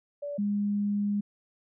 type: tone pair in turn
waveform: sine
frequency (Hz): 577 / 204.5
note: D5 / G#3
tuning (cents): -31 / -26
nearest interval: octave + tritone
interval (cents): 1795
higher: first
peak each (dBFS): -32 / -25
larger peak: second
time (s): 0.22-0.38 / 0.38-1.21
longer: second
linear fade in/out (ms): 10
effects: none